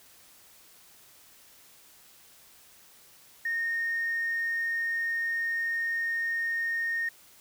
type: tone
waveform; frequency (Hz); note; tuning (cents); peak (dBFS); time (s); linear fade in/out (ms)
sine; 1843; A#6; -20; -26; 3.45-7.09; 5
effects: tanh soft clip ceiling -23 dBFS + white hiss -56 dBFS RMS until 7.4 s